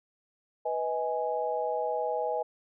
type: chord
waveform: sine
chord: G# minor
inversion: first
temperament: equal with one note detuned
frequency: 493.9 / 632.8 / 830.6 Hz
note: B4 / D#5 / G#5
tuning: 0 / +29 / 0 cents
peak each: -32 dBFS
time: 0.65-2.43 s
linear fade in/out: 10 ms
effects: none